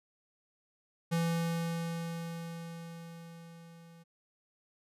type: tone with level ramp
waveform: square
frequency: 167.3 Hz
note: E3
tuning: 26 cents sharp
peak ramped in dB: -28 to -54 dBFS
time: 1.11-4.04 s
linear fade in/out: 20 ms
effects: resampled to 32000 Hz